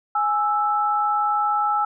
sine tone pair together, 833.5 / 1318.5 Hz, G#5 / E6, +6 / 0 cents, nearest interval minor sixth, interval 794 cents, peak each -21 dBFS, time 0.15-1.85 s, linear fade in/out 5 ms, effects none

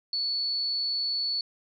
sine tone, 4435 Hz, C#8, in tune, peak -26 dBFS, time 0.13-1.41 s, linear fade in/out 2 ms, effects none

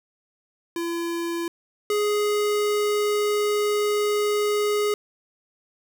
square tone pair in turn, 338.9 / 416.6 Hz, E4 / G#4, +48 / +5 cents, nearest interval major third, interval 357 cents, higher second, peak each -26 / -21 dBFS, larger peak second, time 0.76-1.48 / 1.9-4.94 s, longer second, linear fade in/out 2 ms, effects none

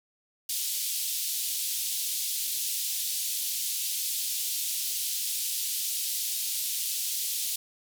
white band-pass noise, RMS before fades -31 dBFS, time 0.49-7.56 s, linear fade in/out 5 ms, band 3100 to 16000 Hz, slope 24 dB/octave, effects none

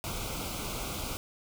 pink band-stop noise, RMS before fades -36 dBFS, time 0.04-1.17 s, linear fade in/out 0 ms, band 1500 to 2100 Hz, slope 96 dB/octave, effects none

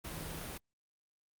sine tone in noise, 159.3 Hz, D#3, 41 cents sharp, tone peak -48 dBFS, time 0.13-0.44 s, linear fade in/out 10 ms, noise pink, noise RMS -43 dBFS, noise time 0.04-0.58 s, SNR -8 dB, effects Opus 32 kbps

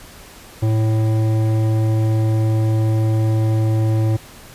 sine tone with hard clipping, 110 Hz, A2, in tune, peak -16 dBFS, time 0.62-4.17 s, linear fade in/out 10 ms, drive 12 dB, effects pink hiss -41 dBFS RMS until 4.54 s + resampled to 32000 Hz

